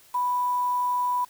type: tone with quantisation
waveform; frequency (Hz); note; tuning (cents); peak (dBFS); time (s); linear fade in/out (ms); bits
sine; 987.8; B5; 0; -22; 0.14-1.25; 10; 7
effects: white hiss -55 dBFS RMS until 1.29 s